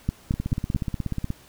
two click trains, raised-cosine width 5 ms, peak -10 / -14 dBFS, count 4 / 17, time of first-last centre 0.09-0.748 / 0.34-1.304 s, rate 4.56 / 16.6 Hz, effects pink hiss -52 dBFS RMS until 1.48 s

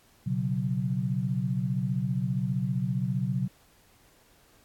sine chord, B suspended second, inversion none, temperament equal, 123.47 / 138.59 / 185 Hz, B2 / C#3 / F#3, 0 / 0 / 0 cents, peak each -30 dBFS, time 0.26-3.48 s, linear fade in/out 10 ms, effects pink hiss -61 dBFS RMS until 4.64 s + AAC 64 kbps

